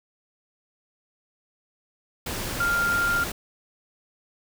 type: tone in noise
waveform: sine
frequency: 1396.9 Hz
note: F6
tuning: in tune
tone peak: -21 dBFS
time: 2.6-3.24 s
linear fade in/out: 5 ms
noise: pink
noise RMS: -31 dBFS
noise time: 2.26-3.32 s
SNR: +7 dB
effects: none